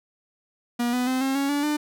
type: tone with pitch steps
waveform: 45% pulse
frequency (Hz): 240 / 248.9 / 258.1 / 267.7 / 277.6 / 287.9 / 298.6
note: B3 / B3 / C4 / C4 / C#4 / D4 / D4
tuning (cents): -49 / +14 / -23 / +40 / +3 / -34 / +29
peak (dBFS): -22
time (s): 0.79-1.77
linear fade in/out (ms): 10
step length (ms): 140
effects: none